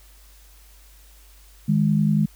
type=tone pair together; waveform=sine; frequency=155.8 / 206.6 Hz; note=D#3 / G#3; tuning=+3 / -9 cents; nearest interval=perfect fourth; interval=488 cents; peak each=-19 dBFS; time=1.68-2.26 s; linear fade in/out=10 ms; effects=added 50 Hz sine -48 dBFS peak until 2.35 s + white hiss -54 dBFS RMS until 2.35 s